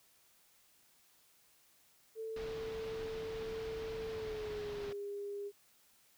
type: tone with pitch glide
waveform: sine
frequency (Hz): 444.5 to 405.3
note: A4 to G#4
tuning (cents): +18 to -42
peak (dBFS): -39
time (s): 2.15-5.52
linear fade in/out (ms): 50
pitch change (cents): -160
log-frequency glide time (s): 4.09-4.89
type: low-pass noise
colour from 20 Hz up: pink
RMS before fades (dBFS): -49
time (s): 2.36-4.93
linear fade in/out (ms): 5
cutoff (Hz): 4900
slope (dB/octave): 24
effects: white hiss -68 dBFS RMS until 6.17 s